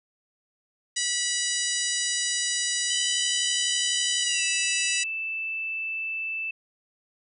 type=harmonic tone; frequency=976 Hz; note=B5; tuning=21 cents flat; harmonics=2 / 3 / 4 / 5 / 6 / 7 / 8 / 9; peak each=-33 / -33 / -33 / -33 / -33 / -33 / -33 / -33 dBFS; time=0.96-5.04 s; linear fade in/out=10 ms
type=tone with pitch glide; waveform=sine; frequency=3000 to 2642 Hz; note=F#7 to E7; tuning=+23 to +3 cents; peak=-28 dBFS; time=2.9-6.51 s; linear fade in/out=5 ms; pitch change=-220 cents; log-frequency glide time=4.21-4.43 s
effects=none